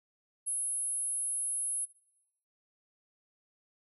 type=tone; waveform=sine; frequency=10620 Hz; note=E9; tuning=12 cents sharp; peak=-30 dBFS; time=0.46-1.86 s; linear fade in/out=20 ms; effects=noise-tail reverb RT60 0.8 s tail -19 dB re dry